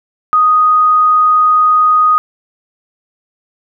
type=tone; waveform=sine; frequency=1244.5 Hz; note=D#6; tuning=in tune; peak=-6 dBFS; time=0.33-2.18 s; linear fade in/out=0 ms; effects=none